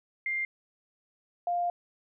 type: tone pair in turn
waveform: sine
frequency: 2100 / 700.8 Hz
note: C7 / F5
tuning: +6 / +6 cents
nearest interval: octave + perfect fifth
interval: 1900 cents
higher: first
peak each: -28 / -26 dBFS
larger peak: second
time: 0.26-0.45 / 1.47-1.7 s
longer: second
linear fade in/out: 2 ms
effects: none